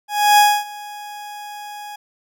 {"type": "tone with ADSR envelope", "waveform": "40% pulse", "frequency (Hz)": 830.6, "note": "G#5", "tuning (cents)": 0, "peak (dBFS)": -7, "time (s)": [0.08, 1.96], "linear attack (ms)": 300, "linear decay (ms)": 260, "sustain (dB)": -23, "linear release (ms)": 6, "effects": []}